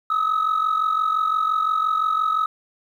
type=tone pair together; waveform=sine; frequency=1244.5 / 1290.3 Hz; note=D#6 / E6; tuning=0 / -37 cents; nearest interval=minor second; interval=63 cents; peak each=-21 / -18 dBFS; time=0.1-2.46 s; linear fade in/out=5 ms; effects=tanh soft clip ceiling -15 dBFS + 9-bit